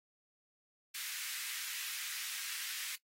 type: high-pass noise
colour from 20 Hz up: pink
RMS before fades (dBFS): -42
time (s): 0.94-2.96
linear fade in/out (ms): 10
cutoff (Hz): 1700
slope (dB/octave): 24
effects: noise-tail reverb RT60 0.1 s tail -19 dB re dry + AAC 48 kbps